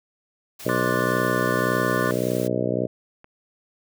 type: noise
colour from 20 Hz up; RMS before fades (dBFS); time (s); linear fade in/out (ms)
white; -39; 0.59-2.48; 10
type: harmonic tone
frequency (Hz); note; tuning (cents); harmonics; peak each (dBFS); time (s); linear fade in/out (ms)
61.74; B1; 0; 2 / 3 / 4 / 5 / 6 / 7 / 8 / 9 / 10; -30 / -30 / -30 / -30 / -30 / -30 / -30 / -30 / -30; 0.65-2.87; 10
type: chord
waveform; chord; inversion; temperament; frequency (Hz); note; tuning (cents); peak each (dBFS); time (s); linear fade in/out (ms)
triangle; D dominant seventh; third; just; 1057.2 / 1174.7 / 1468.3 / 1762; C6 / D6 / F#6 / A6; +18 / 0 / -14 / +2; -28; 0.69-2.11; 0
type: click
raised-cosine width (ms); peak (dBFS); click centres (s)
0.5; -31; 3.244
effects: none